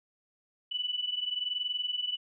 sine tone pair together, 2966 / 2987 Hz, F#7 / F#7, +4 / +16 cents, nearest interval unison, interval 12 cents, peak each -32 / -35 dBFS, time 0.71-2.17 s, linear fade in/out 10 ms, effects none

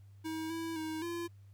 square tone with pitch steps, 319.1 / 328.7 / 315.7 / 342.1 Hz, D#4 / E4 / D#4 / F4, +44 / -5 / +25 / -36 cents, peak -37 dBFS, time 0.24-1.28 s, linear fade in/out 20 ms, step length 260 ms, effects added 99 Hz sine -53 dBFS peak until 1.53 s + pink hiss -75 dBFS RMS until 1.53 s

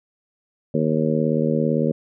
harmonic tone, 77.78 Hz, D#2, in tune, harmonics 2 / 3 / 4 / 5 / 6 / 7, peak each -23 / -22 / -28 / -27 / -25 / -26 dBFS, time 0.74-1.92 s, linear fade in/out 5 ms, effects none

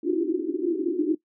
white band-pass noise, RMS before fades -25 dBFS, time 0.03-1.15 s, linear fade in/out 5 ms, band 290 to 370 Hz, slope 96 dB/octave, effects noise-tail reverb RT60 0.1 s tail -18 dB re dry

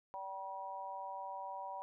harmonic tone, 192.9 Hz, G3, 28 cents flat, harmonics 3 / 4 / 5, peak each -50 / -46 / -44 dBFS, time 0.14-1.82 s, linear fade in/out 0 ms, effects none

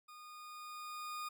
40% pulse tone with level ramp, 1226 Hz, D#6, 26 cents flat, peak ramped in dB -52 to -39 dBFS, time 0.08-1.29 s, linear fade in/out 10 ms, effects none

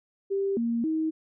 sine tone with pitch steps, 393.3 / 233 / 316.8 Hz, G4 / A#3 / D#4, +6 / -1 / +31 cents, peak -24 dBFS, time 0.3-1.11 s, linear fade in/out 20 ms, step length 270 ms, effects none

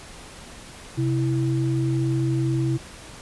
sine tone pair together, 130.81 / 329.6 Hz, C3 / E4, 0 / 0 cents, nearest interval octave + major third, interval 1600 cents, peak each -21 / -25 dBFS, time 0.97-2.78 s, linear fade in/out 20 ms, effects pink hiss -42 dBFS RMS until 3.21 s + resampled to 24000 Hz

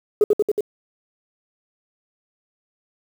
sine tone with echo, 418.4 Hz, G#4, 13 cents sharp, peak -9 dBFS, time 0.21-0.24 s, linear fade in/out 2 ms, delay 92 ms, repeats 4, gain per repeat -2 dB, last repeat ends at 0.608 s, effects tanh soft clip ceiling -7 dBFS + 7-bit

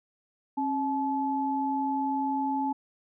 sine tone pair together, 271.2 / 861 Hz, C#4 / A5, -38 / -38 cents, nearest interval octave + minor sixth, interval 2000 cents, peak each -29 / -28 dBFS, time 0.57-2.73 s, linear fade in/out 10 ms, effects none

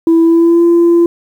sine tone with pitch glide, 330 to 341.2 Hz, E4 to F4, +2 to -40 cents, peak -3 dBFS, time 0.07-1.06 s, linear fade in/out 2 ms, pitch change +58 cents, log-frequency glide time 0.23-0.63 s, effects tanh soft clip ceiling -3 dBFS + 7-bit

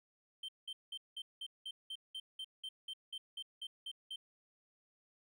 triangle tone bursts, 3122 Hz, G7, 8 cents flat, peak -40 dBFS, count 16, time 0.43-4.16 s, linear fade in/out 5 ms, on 55 ms, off 190 ms, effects none

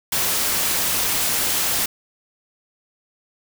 white noise, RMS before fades -21 dBFS, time 0.12-1.86 s, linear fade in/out 5 ms, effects none

